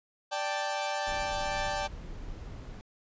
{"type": "chord", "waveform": "sawtooth", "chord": "D suspended fourth", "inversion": "none", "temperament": "equal", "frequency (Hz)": [587.3, 784, 880], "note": ["D5", "G5", "A5"], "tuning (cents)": [0, 0, 0], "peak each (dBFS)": [-31, -30, -32], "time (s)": [0.31, 1.88], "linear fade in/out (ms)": 20}
{"type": "noise", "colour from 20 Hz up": "brown", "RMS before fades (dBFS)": -41, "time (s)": [1.07, 2.81], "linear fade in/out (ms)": 0}
{"effects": ["resampled to 16000 Hz"]}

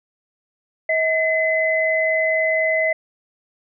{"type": "tone pair together", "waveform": "sine", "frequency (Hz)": [639, 2031], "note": ["D#5", "B6"], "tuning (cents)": [46, 48], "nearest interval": "octave + minor sixth", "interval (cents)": 2002, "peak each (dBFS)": -19, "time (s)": [0.89, 2.93], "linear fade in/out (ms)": 5, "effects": []}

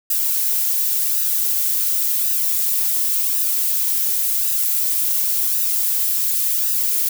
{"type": "noise with flanger", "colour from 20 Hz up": "violet", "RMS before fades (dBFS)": -19, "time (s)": [0.1, 7.09], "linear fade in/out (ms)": 5, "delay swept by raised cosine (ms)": [0.9, 3.5], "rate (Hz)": 0.91, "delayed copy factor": -0.5, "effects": []}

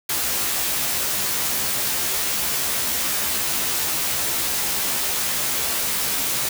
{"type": "noise with comb filter", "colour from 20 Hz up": "white", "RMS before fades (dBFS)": -23, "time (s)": [0.09, 6.49], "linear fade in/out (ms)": 5, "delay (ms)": 15, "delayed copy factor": 0.85, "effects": []}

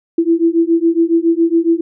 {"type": "beating tone pair", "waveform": "sine", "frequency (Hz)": [329.6, 336.8], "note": ["E4", "E4"], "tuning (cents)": [0, 37], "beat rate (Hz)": 7.2, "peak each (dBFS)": -13, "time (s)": [0.18, 1.81], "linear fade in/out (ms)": 5, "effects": []}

